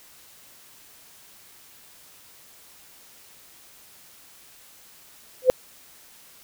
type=tone with exponential growth; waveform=sine; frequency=511 Hz; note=C5; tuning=41 cents flat; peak=-6 dBFS; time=5.42-5.5 s; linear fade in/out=0 ms; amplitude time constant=16 ms; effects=white hiss -51 dBFS RMS until 6.43 s